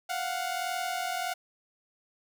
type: tone pair together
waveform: sawtooth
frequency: 698.5 / 740 Hz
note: F5 / F#5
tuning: 0 / 0 cents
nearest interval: minor second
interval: 100 cents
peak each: -30 / -29 dBFS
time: 0.09-1.34 s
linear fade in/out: 10 ms
effects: none